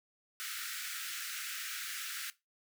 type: high-pass noise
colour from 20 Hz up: pink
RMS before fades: -41 dBFS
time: 0.4-2.3 s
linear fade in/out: 0 ms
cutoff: 1300 Hz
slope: 96 dB/octave
effects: noise-tail reverb RT60 0.2 s tail -17 dB re dry